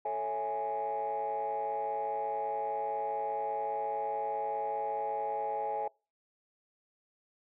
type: chord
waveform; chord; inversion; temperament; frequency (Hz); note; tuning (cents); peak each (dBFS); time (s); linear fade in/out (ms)
sine; A major seventh; none; equal; 440 / 554.4 / 659.3 / 830.6; A4 / C#5 / E5 / G#5; 0 / 0 / 0 / 0; -38 / -38 / -38 / -32; 0.05-5.88; 5
effects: noise-tail reverb RT60 0.3 s tail -25 dB re dry + tanh soft clip ceiling -26 dBFS